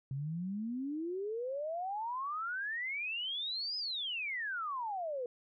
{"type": "exponential two-way sweep", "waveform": "sine", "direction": "up then down", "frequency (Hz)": [130.81, 5100, 474.7], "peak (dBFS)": -35, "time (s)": [0.11, 5.26], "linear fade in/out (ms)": 2, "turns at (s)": 3.77, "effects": []}